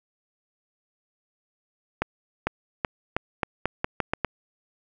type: accelerating click train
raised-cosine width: 0.5 ms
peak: -8 dBFS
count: 10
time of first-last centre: 2.02-4.247 s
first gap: 450 ms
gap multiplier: 0.84
effects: none